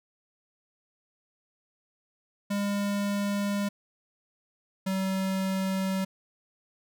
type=tone pair in turn; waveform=square; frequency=202.2 / 190.85 Hz; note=G#3 / G3; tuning=-46 / -46 cents; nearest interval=minor second; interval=100 cents; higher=first; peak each=-27 dBFS; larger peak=neither; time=2.5-3.69 / 4.86-6.05 s; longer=neither; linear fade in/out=10 ms; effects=none